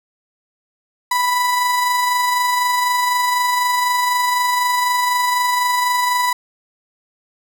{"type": "tone with amplitude modulation", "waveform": "35% pulse", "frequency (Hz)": 987.8, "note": "B5", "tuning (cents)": 0, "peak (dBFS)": -12, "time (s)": [1.11, 6.33], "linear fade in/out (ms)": 5, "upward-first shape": "sine", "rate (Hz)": 24, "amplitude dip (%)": 30, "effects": []}